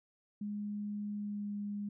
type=tone with pitch glide; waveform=sine; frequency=206.9 to 204.8 Hz; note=G#3 to G#3; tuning=-6 to -24 cents; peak=-36 dBFS; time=0.41-1.89 s; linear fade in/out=5 ms; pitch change=-18 cents; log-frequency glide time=1.14-1.54 s; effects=none

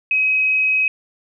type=tone with frequency modulation; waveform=sine; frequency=2539 Hz; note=D#7; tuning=34 cents sharp; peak=-14 dBFS; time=0.11-0.88 s; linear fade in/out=2 ms; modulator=24.4 Hz; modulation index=0.32; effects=none

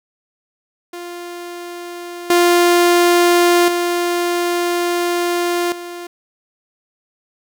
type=tone with level steps; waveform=sawtooth; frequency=349.2 Hz; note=F4; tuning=in tune; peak=-24 / -6 / -12 / -24 dBFS; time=0.93-6.07 s; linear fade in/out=5 ms; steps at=2.3 / 3.68 / 5.72 s; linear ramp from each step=2 ms; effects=none

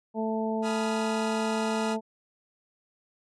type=harmonic tone; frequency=220.7 Hz; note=A3; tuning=5 cents sharp; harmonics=1 / 2 / 3 / 4; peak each=-29 / -32 / -34 / -35 dBFS; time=0.14-2.01 s; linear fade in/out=50 ms
type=chord; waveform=sawtooth; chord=F half-diminished seventh; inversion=first; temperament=equal with one note detuned; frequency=842.7 / 987.8 / 1244.5 / 1396.9 Hz; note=Ab5 / Cb6 / Eb6 / F6; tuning=+25 / 0 / 0 / 0 cents; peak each=-35 dBFS; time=0.62-1.97 s; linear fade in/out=50 ms
effects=resampled to 22050 Hz

